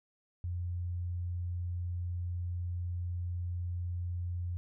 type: tone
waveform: sine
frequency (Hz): 88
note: F2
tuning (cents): +14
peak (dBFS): -33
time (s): 0.44-4.57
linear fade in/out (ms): 0
effects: none